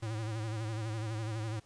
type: tone with vibrato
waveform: square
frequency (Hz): 110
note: A2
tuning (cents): 0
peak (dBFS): -35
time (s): 0.02-1.6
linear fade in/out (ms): 10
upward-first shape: sine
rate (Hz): 12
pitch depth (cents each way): 72
effects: pink hiss -64 dBFS RMS until 1.65 s + resampled to 22050 Hz